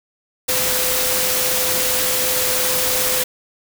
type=tone in noise; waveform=sine; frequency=508 Hz; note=B4; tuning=49 cents sharp; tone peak=-26 dBFS; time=0.48-3.24 s; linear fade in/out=10 ms; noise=white; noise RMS=-19 dBFS; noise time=0.48-3.24 s; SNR=-10 dB; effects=none